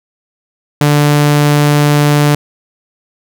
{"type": "tone", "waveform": "sawtooth", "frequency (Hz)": 146.9, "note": "D3", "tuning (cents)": 1, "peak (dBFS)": -3, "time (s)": [0.81, 2.35], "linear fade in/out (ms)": 2, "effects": []}